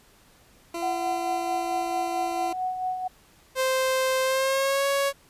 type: tone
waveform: 20% pulse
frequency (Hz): 340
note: F4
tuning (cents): -46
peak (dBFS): -25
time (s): 0.74-2.53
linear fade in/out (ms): 5
type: tone with tremolo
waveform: sine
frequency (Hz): 740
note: F#5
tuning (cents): 0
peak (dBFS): -24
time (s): 0.82-3.08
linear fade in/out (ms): 10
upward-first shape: sine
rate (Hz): 4.5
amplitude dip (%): 50
type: tone with pitch glide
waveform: sawtooth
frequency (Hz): 522 to 556.2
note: C5 to C#5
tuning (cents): -4 to +6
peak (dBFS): -18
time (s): 3.55-5.13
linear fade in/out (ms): 50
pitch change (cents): +110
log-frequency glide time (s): 4.23-4.87
effects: pink hiss -57 dBFS RMS until 5.29 s + resampled to 32000 Hz